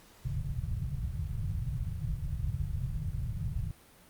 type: low-pass noise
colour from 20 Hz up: white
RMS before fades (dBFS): -34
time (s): 0.25-3.71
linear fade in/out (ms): 2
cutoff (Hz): 150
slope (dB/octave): 48
effects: pink hiss -58 dBFS RMS until 4.09 s + Opus 48 kbps